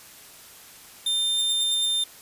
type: tone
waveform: 45% pulse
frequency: 3600 Hz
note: A7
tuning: 39 cents sharp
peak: -22 dBFS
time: 1.06-2.04 s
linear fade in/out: 5 ms
type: tone bursts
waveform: 15% pulse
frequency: 3729 Hz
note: A#7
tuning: in tune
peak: -20 dBFS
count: 5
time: 1.38-1.858 s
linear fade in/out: 5 ms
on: 38 ms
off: 72 ms
effects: white hiss -47 dBFS RMS until 2.21 s + resampled to 32000 Hz